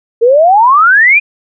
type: exponential sweep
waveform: sine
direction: up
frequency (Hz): 447.5 to 2498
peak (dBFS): -3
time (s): 0.21-1.2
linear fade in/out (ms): 20
effects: none